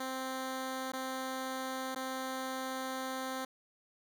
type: tone with dropouts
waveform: 10% pulse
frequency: 261.6 Hz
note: C4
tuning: in tune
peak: -28 dBFS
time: 0-3.45 s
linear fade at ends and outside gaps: 5 ms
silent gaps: 0.92-0.933 / 1.949-1.959 s
effects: none